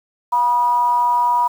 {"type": "tone with frequency modulation", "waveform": "sine", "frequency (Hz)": 969, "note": "B5", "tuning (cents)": -33, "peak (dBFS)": -13, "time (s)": [0.32, 1.48], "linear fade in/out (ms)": 10, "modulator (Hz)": 262, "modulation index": 0.33, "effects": ["7-bit"]}